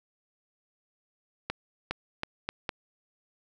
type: accelerating click train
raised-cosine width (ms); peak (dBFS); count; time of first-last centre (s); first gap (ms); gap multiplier
0.3; -14; 5; 1.5-2.692; 410; 0.79
effects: none

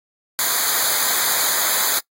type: noise with comb filter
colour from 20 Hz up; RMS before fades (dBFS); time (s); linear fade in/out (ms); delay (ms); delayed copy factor
white; -19; 0.39-1.99; 0; 0.36; -1
effects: noise-tail reverb RT60 0.1 s tail -21 dB re dry + AAC 48 kbps

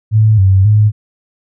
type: tone with pitch steps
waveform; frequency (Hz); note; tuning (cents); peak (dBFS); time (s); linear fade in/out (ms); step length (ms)
sine; 108.8 / 95.8 / 106.1; A2 / G2 / G#2; -19 / -39 / +38; -5; 0.11-0.92; 50; 270
effects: none

